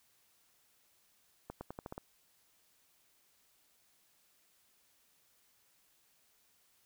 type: accelerating click train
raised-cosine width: 1 ms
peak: -28 dBFS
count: 7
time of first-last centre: 1.5-1.979 s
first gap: 110 ms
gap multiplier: 0.87
effects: white hiss -71 dBFS RMS until 6.85 s